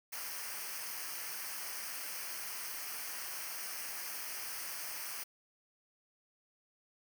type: noise with comb filter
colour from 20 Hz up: white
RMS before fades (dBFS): -42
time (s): 0.12-5.24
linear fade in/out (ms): 10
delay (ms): 0.27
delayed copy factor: -0.75
effects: none